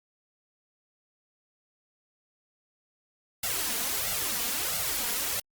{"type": "noise with flanger", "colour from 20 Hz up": "white", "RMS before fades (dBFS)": -30, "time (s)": [3.43, 5.4], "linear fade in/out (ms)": 5, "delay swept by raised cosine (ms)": [1.4, 4.3], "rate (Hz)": 1.5, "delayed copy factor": 0.95, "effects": ["Opus 48 kbps"]}